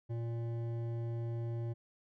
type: tone with hard clipping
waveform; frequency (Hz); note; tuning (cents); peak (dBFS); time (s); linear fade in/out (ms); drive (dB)
sine; 116.54; A#2; 0; -37; 0.09-1.74; 20; 11
effects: none